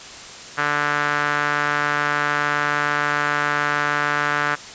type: tone with band-pass filter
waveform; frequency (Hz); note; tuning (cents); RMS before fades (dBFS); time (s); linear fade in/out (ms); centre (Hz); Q
sawtooth; 146.8; D3; 0; -21; 0.57-4.56; 20; 1500; 2.9
effects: white hiss -37 dBFS RMS until 4.74 s + resampled to 16000 Hz